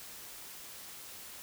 silence, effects white hiss -48 dBFS RMS until 1.42 s

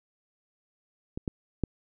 clicks, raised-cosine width 3 ms, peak -21 / -17 / -13 dBFS, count 3, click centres 1.175 / 1.278 / 1.637 s, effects none

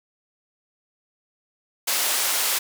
white band-pass noise, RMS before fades -23 dBFS, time 1.87-2.59 s, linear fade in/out 10 ms, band 500 to 15000 Hz, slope 12 dB/octave, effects none

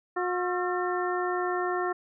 harmonic tone with a mistuned harmonic, 360.2 Hz, F#4, 46 cents flat, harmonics 1 / 2 / 3 / 4 / 5, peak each -29 / -32 / -34 / -35 / -36 dBFS, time 0.16-1.93 s, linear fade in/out 10 ms, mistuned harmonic 4, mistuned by -100 cents, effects none

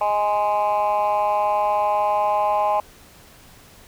sine chord, Ab major, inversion second, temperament just, 623 / 830.6 / 1038.3 Hz, Eb5 / Ab5 / C6, +2 / 0 / -14 cents, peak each -21 / -18 / -22 dBFS, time 0.01-2.8 s, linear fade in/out 2 ms, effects tanh soft clip ceiling -13 dBFS + pink hiss -48 dBFS RMS until 3.87 s

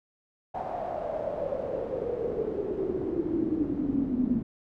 brown noise with band-pass filter sweep, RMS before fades -30 dBFS, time 0.54-4.43 s, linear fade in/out 10 ms, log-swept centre 750 to 240 Hz, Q 9.1, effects none

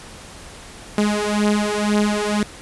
sawtooth beating tone pair, 207.7 / 209.7 Hz, G#3 / G#3, 0 / +17 cents, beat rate 2 Hz, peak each -16 dBFS, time 0.98-2.43 s, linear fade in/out 2 ms, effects pink hiss -39 dBFS RMS until 2.61 s + resampled to 24000 Hz

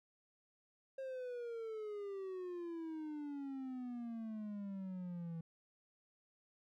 triangle exponential sweep, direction down, 538 to 163 Hz, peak -40 dBFS, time 0.98-5.41 s, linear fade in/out 5 ms, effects none

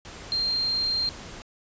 sine tone in noise, 4186 Hz, C8, in tune, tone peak -23 dBFS, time 0.32-1.09 s, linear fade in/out 0 ms, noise pink, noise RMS -41 dBFS, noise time 0.05-1.42 s, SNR +15 dB, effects resampled to 16000 Hz

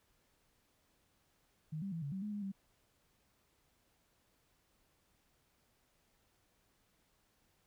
sine tone with pitch steps, 155.5 / 196.2 / 165.3 / 141.4 / 190.9 / 209.7 / 205.7 / 194.9 Hz, D#3 / G3 / E3 / C#3 / G3 / G#3 / G#3 / G3, -1 / +2 / +5 / +35 / -46 / +17 / -16 / -10 cents, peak -38 dBFS, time 1.72-2.52 s, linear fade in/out 10 ms, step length 100 ms, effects pink hiss -75 dBFS RMS until 7.66 s

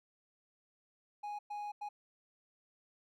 triangle tone bursts at uneven times, 829 Hz, G#5, 3 cents flat, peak -37 dBFS, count 3, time 1.23-1.39 / 1.5-1.72 / 1.81-1.89 s, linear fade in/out 10 ms, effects none

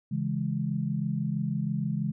sine chord, C# minor, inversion none, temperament equal, 138.59 / 164.81 / 207.7 Hz, C#3 / E3 / G#3, 0 / 0 / 0 cents, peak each -31 dBFS, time 0.11-2.12 s, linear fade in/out 10 ms, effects none

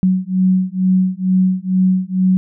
sine beating tone pair, 185 / 187.2 Hz, F#3 / F#3, 0 / +20 cents, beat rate 2.2 Hz, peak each -15 dBFS, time 0.03-2.37 s, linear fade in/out 0 ms, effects none

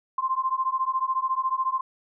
sine beating tone pair, 1043 / 1057 Hz, C6 / C6, -6 / +17 cents, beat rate 14 Hz, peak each -26 dBFS, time 0.18-1.81 s, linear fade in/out 5 ms, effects none

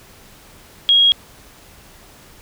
sine tone, 3285 Hz, G#7, 20 cents flat, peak -9 dBFS, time 0.89-1.12 s, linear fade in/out 0 ms, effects pink hiss -45 dBFS RMS until 2.41 s

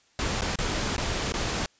pink noise with dropouts, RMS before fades -28 dBFS, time 0.19-1.66 s, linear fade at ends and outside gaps 1 ms, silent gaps 0.41-0.419 / 0.557-0.587 / 0.965-0.98 / 1.322-1.339 s, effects white hiss -63 dBFS RMS until 1.79 s + resampled to 16000 Hz

